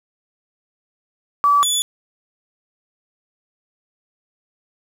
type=tone pair in turn; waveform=sine / 20% pulse; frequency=1151 / 3449 Hz; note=D6 / A7; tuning=-35 / -35 cents; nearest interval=octave + perfect fifth; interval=1900 cents; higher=second; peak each=-11 dBFS; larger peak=neither; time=1.44-1.63 / 1.63-1.82 s; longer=neither; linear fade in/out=0 ms; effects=7-bit